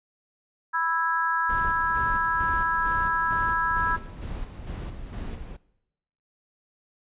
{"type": "harmonic tone", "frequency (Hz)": 329.6, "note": "E4", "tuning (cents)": 0, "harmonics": [3, 4, 5], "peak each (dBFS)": [-27, -27, -27], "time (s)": [0.73, 3.97], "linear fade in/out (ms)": 20}
{"type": "noise with tremolo", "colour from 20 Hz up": "brown", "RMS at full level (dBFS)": -33, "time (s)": [1.49, 5.57], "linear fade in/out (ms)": 10, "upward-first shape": "square", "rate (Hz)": 2.2, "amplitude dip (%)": 50}
{"effects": ["noise-tail reverb RT60 0.9 s tail -21 dB re dry", "resampled to 8000 Hz"]}